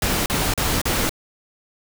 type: noise bursts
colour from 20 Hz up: pink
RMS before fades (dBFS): -21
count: 4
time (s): 0.02-1.094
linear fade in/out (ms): 2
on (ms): 240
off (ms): 38
effects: none